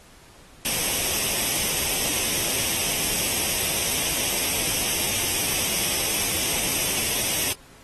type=noise with comb filter; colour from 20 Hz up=white; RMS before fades=-24 dBFS; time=0.65-7.53 s; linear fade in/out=2 ms; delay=0.35 ms; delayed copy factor=+0.55; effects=pink hiss -51 dBFS RMS until 7.83 s + AAC 32 kbps